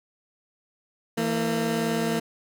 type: tone pair together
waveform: 20% pulse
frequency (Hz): 164.81 / 227.8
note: E3 / A#3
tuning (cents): 0 / -40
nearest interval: tritone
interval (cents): 560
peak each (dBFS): -24 / -20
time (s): 1.17-2.2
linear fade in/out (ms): 10
effects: none